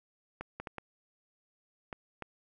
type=clicks; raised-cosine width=0.5 ms; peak=-24 dBFS; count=6; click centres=0.41 / 0.6 / 0.672 / 0.783 / 1.928 / 2.223 s; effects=none